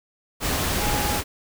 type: tone in noise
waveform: sine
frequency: 830.6 Hz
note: G#5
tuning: in tune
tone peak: -28 dBFS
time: 0.78-1.22 s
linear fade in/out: 50 ms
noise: pink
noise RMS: -24 dBFS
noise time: 0.4-1.24 s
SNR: -7 dB
effects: none